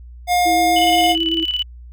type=tone; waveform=square; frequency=712 Hz; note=F5; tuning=33 cents sharp; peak=-14 dBFS; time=0.27-1.16 s; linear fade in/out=50 ms
type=tone with vibrato; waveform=sine; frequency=327.9 Hz; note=E4; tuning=9 cents flat; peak=-20 dBFS; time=0.45-1.45 s; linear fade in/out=20 ms; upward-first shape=triangle; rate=8.1 Hz; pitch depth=24 cents each way
type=tone with tremolo; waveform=sine; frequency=2974 Hz; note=F#7; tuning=8 cents sharp; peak=-16 dBFS; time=0.76-1.63 s; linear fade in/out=5 ms; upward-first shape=square; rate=18 Hz; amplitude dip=60%
effects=added 60 Hz sine -35 dBFS peak until 1.92 s